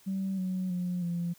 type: tone with pitch steps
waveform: sine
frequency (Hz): 192.3 / 185.43 / 178.8 / 172.41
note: G3 / F#3 / F3 / F3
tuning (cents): -33 / +4 / +41 / -22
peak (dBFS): -28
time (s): 0.06-1.34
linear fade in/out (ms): 20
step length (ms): 320
effects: tanh soft clip ceiling -25 dBFS + white hiss -60 dBFS RMS until 1.38 s